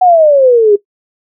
sine exponential sweep, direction down, 752 to 399.1 Hz, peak -3 dBFS, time 0.01-0.76 s, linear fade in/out 10 ms, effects noise-tail reverb RT60 0.1 s tail -17 dB re dry

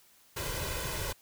pink noise with comb filter, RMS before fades -35 dBFS, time 0.36-1.13 s, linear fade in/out 10 ms, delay 2 ms, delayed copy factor +0.7, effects white hiss -62 dBFS RMS until 1.21 s

